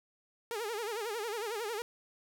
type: tone with vibrato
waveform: sawtooth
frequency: 440 Hz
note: A4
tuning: in tune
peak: -31 dBFS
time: 0.51-1.82 s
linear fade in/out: 0 ms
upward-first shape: sine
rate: 11 Hz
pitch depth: 150 cents each way
effects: none